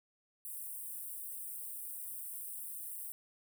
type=high-pass noise; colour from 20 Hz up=white; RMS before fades=-44 dBFS; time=0.45-3.12 s; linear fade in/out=0 ms; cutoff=8300 Hz; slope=96 dB/octave; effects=none